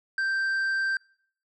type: tone with tanh clipping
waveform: triangle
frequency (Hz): 1568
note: G6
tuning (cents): 0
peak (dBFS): -25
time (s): 0.18-0.97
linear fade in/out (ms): 2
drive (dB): 9
effects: noise-tail reverb RT60 0.6 s tail -26 dB re dry